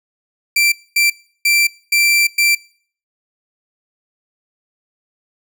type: tone bursts at uneven times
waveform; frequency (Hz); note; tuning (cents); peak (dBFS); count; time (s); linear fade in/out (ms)
sawtooth; 2349; D7; 0; -8; 5; 0.56-0.72 / 0.96-1.1 / 1.45-1.67 / 1.92-2.27 / 2.38-2.55; 5
effects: noise-tail reverb RT60 0.5 s tail -21 dB re dry